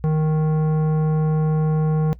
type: tone with tanh clipping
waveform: triangle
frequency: 155.56 Hz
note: D#3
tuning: in tune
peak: -18 dBFS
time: 0.04-2.13 s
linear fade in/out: 0 ms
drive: 17 dB
effects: noise-tail reverb RT60 0.1 s tail -18 dB re dry + added 60 Hz sine -39 dBFS peak until 2.19 s